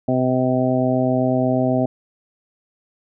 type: harmonic tone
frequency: 128.1 Hz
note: C3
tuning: 36 cents flat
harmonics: 1 / 2 / 3 / 4 / 5 / 6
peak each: -23 / -19 / -27 / -27 / -21 / -28 dBFS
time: 0.08-1.86 s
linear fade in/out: 5 ms
effects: none